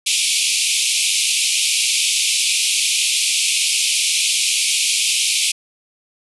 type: band-pass noise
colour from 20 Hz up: pink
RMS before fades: -18 dBFS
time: 0.06-5.52 s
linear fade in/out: 10 ms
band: 2300 to 11000 Hz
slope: 96 dB/octave
effects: none